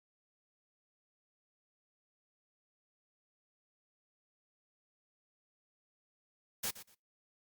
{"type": "noise with echo", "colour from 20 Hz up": "white", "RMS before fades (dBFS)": -36, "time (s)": [6.63, 6.71], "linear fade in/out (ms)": 10, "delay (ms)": 120, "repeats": 2, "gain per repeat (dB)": -14, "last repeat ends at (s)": 6.95, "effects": ["noise-tail reverb RT60 0.3 s tail -26 dB re dry", "Opus 48 kbps"]}